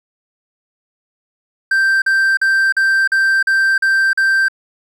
triangle tone bursts, 1568 Hz, G6, in tune, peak -9 dBFS, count 8, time 1.71-4.484 s, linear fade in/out 5 ms, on 310 ms, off 42 ms, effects none

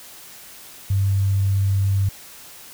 sine tone, 98 Hz, G2, in tune, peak -16 dBFS, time 0.9-2.09 s, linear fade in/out 5 ms, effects white hiss -42 dBFS RMS until 2.73 s

